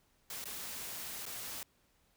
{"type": "noise with dropouts", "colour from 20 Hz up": "white", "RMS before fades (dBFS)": -43, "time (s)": [0.3, 1.63], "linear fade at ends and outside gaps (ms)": 2, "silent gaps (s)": [[0.442, 0.455], [1.255, 1.263]], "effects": ["pink hiss -72 dBFS RMS until 2.16 s"]}